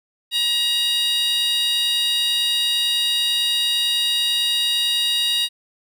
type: tone with high-pass filter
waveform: 15% pulse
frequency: 949 Hz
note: A#5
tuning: 31 cents sharp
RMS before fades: -20 dBFS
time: 0.31-5.49 s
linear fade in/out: 50 ms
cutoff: 3500 Hz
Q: 4.5
effects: none